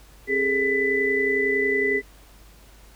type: tone cluster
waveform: sine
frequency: 265.7 / 407.5 / 438.4 / 1996 Hz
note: C4 / G#4 / A4 / B6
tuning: +27 / -33 / -6 / +18 cents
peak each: -31 / -23 / -31 / -22 dBFS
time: 0.27-2.02 s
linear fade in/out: 50 ms
effects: added 50 Hz sine -49 dBFS peak until 2.95 s + pink hiss -53 dBFS RMS until 2.95 s